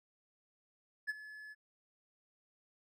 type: tone with ADSR envelope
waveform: triangle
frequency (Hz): 1715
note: A6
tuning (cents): -45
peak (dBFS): -30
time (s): 1.07-1.55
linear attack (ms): 26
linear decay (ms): 27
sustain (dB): -16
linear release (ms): 32
effects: none

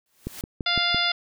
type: noise with exponential growth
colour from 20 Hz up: white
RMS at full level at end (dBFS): -35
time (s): 0.06-0.41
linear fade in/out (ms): 1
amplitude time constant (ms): 76
type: click train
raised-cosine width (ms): 3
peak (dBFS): -16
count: 5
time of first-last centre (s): 0.27-0.946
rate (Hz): 5.92
type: harmonic tone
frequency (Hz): 698.5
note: F5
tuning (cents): 0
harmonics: 1 / 2 / 3 / 4 / 5 / 6 / 7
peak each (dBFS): -31 / -28 / -28 / -31 / -25 / -33 / -28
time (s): 0.66-1.12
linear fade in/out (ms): 5
effects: none

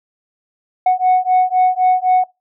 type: beating tone pair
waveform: sine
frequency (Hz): 736 / 739.9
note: F#5 / F#5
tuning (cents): -9 / 0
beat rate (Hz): 3.9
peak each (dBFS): -12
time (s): 0.86-2.24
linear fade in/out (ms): 5
effects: noise-tail reverb RT60 0.2 s tail -22 dB re dry + tanh soft clip ceiling -7 dBFS

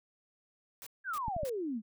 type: noise bursts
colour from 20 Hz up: white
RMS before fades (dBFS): -47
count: 3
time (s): 0.82-1.495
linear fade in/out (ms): 0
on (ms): 45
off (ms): 270
type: exponential sweep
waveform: sine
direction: down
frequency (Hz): 1661.2 to 203.3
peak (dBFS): -33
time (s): 1.04-1.82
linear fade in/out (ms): 50
type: clicks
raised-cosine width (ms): 5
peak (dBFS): -27 / -28 / -27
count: 3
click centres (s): 1.282 / 1.365 / 1.433
effects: none

